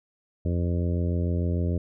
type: harmonic tone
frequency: 86.7 Hz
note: F2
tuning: 12 cents flat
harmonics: 1 / 2 / 3 / 4 / 5 / 6 / 7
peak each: -24 / -30 / -34 / -36 / -38 / -40 / -41 dBFS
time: 0.45-1.78 s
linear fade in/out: 5 ms
effects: none